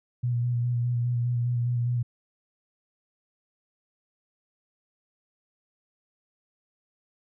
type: tone with vibrato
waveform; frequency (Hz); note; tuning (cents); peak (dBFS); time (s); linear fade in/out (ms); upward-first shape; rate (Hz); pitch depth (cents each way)
sine; 120.9; B2; -36; -23; 0.23-2.03; 10; square; 4.9; 20
effects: none